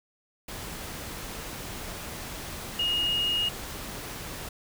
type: tone in noise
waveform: sine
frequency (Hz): 2863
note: F7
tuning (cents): +42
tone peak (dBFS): -24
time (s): 2.79-3.49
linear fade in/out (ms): 5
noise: pink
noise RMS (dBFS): -38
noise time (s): 0.48-4.49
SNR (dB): +11
effects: none